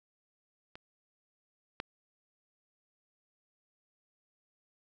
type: clicks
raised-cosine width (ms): 0.3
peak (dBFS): -30 / -19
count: 2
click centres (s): 0.755 / 1.801
effects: none